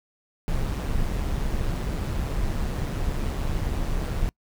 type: noise with amplitude modulation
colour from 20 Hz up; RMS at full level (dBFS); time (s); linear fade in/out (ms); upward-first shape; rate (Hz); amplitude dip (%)
brown; -24; 0.48-4.29; 0; sine; 139; 45
effects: noise-tail reverb RT60 0.1 s tail -26 dB re dry